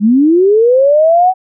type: linear sweep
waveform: sine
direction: up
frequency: 196 to 760 Hz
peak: -5 dBFS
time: 0-1.34 s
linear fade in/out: 50 ms
effects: none